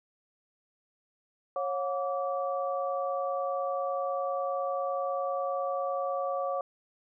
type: tone cluster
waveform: sine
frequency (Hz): 549 / 719 / 1156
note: C#5 / F#5 / D6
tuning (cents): -17 / -50 / -28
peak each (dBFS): -31 / -34 / -35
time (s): 1.56-6.61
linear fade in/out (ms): 2
effects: none